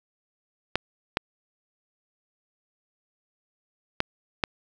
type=clicks; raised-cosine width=0.3 ms; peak=-6 dBFS; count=4; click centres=0.756 / 1.171 / 4.004 / 4.438 s; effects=7-bit